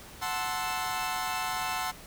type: chord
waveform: sawtooth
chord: F# half-diminished seventh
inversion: none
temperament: equal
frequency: 740 / 880 / 1046.5 / 1318.5 Hz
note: F#5 / A5 / C6 / E6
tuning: 0 / 0 / 0 / 0 cents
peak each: -31 / -32 / -32 / -33 dBFS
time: 0.21-1.92 s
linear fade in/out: 20 ms
effects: pink hiss -48 dBFS RMS until 2.06 s